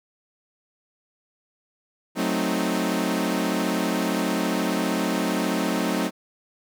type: chord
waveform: sawtooth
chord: F# diminished seventh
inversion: none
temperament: equal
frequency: 185 / 220 / 261.6 / 311.1 Hz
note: F#3 / A3 / C4 / Eb4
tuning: 0 / 0 / 0 / 0 cents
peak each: -24 dBFS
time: 2.15-6.11 s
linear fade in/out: 50 ms
effects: none